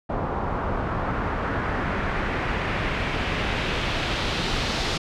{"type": "noise with low-pass filter sweep", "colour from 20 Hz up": "pink", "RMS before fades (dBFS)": -26, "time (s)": [0.09, 4.98], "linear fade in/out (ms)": 10, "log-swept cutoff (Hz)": [930, 4600], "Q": 1.5, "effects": []}